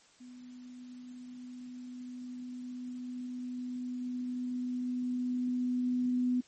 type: tone with level ramp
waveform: sine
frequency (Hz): 249.1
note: B3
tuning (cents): +15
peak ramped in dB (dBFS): -47 to -26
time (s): 0.2-6.41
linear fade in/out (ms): 10
effects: white hiss -62 dBFS RMS until 6.47 s + MP3 32 kbps